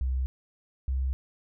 sine tone pair in turn, 64.5 / 65.63 Hz, C2 / C2, -24 / +6 cents, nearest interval unison, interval 30 cents, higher second, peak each -25 dBFS, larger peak neither, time 0.01-0.26 / 0.88-1.13 s, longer neither, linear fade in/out 0 ms, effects none

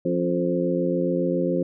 harmonic tone with a mistuned harmonic, 87.31 Hz, F2, in tune, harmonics 2 / 3 / 4 / 5 / 6, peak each -26 / -27 / -26 / -31 / -26 dBFS, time 0.05-1.63 s, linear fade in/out 5 ms, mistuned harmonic 3, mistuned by +47 cents, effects none

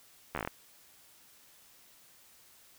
slowing click train, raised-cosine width 0.5 ms, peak -19 dBFS, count 8, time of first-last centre 0.35-0.475 s, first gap 12 ms, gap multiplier 1.13, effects white hiss -60 dBFS RMS until 2.78 s

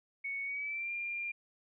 sine tone with pitch glide, 2221 to 2394 Hz, C#7 to D7, +3 to +33 cents, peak -35 dBFS, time 0.24-1.32 s, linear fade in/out 10 ms, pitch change +130 cents, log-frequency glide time 0.44-0.92 s, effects none

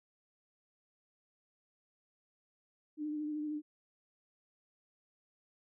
sine tone with vibrato, 301.4 Hz, D4, 45 cents sharp, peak -35 dBFS, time 2.97-3.62 s, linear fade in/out 50 ms, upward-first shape sine, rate 13 Hz, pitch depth 27 cents each way, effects none

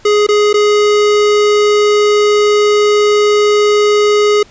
square tone with dropouts, 416.9 Hz, G#4, 7 cents sharp, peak -8 dBFS, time 0.05-4.43 s, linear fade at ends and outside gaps 5 ms, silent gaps 0.267-0.287 / 0.53-0.54 s, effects pink hiss -43 dBFS RMS until 4.5 s + resampled to 16000 Hz

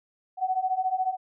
sine beating tone pair, 740 / 754 Hz, F#5 / F#5, 0 / +32 cents, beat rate 14 Hz, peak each -28 / -26 dBFS, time 0.37-1.17 s, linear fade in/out 50 ms, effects none

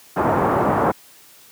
white low-pass noise, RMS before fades -18 dBFS, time 0.16-0.92 s, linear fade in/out 10 ms, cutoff 1100 Hz, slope 24 dB/octave, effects white hiss -48 dBFS RMS until 1.51 s + high-pass 100 Hz 12 dB/octave

